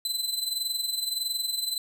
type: tone with amplitude modulation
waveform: sawtooth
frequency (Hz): 4034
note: B7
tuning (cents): +36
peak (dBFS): -22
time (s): 0.05-1.78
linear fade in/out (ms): 2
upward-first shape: sine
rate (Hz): 21.6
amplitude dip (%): 65
effects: none